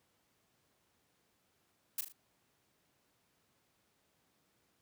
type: noise with echo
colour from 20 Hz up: blue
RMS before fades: -35 dBFS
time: 1.98-2.01 s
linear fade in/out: 5 ms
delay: 38 ms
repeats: 3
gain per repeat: -7 dB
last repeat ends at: 2.124 s
effects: pink hiss -75 dBFS RMS until 4.81 s + high-pass 100 Hz 12 dB/octave